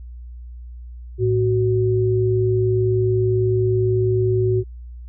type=tone pair together; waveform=sine; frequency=110.8 / 372.7 Hz; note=A2 / F#4; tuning=+13 / +13 cents; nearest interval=octave + major sixth; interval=2100 cents; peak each=-18 dBFS; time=1.18-4.64 s; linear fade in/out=50 ms; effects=added 60 Hz sine -33 dBFS peak until 5.08 s